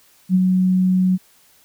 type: tone with ADSR envelope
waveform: sine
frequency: 185 Hz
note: F#3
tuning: in tune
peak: -10 dBFS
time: 0.29-1.18 s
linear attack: 56 ms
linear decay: 37 ms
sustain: -3 dB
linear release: 35 ms
effects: white hiss -54 dBFS RMS until 1.64 s